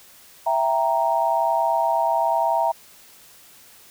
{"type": "chord", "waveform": "sine", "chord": "E diminished", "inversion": "none", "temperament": "equal with one note detuned", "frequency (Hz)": [663.1, 784, 932.3], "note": ["E5", "G5", "Bb5"], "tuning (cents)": [10, 0, 0], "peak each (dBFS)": [-22, -24, -21], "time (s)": [0.46, 2.72], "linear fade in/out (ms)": 10, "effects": ["white hiss -49 dBFS RMS until 3.9 s"]}